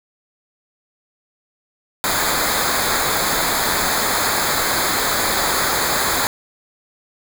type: noise with comb filter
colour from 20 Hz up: pink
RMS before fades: -19 dBFS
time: 2.04-6.27 s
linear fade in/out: 0 ms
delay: 0.35 ms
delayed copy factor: -0.8
effects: none